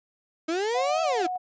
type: linear two-way sweep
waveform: 35% pulse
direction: up then down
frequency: 311.1 to 666 to 314.3 Hz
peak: -23 dBFS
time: 0.48-1.27 s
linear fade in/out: 10 ms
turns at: 1.02 s
type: tone with tremolo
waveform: sine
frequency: 732 Hz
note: F#5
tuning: 19 cents flat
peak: -25 dBFS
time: 0.74-1.38 s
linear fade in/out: 20 ms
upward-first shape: square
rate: 6.5 Hz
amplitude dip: 25%
effects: resampled to 16000 Hz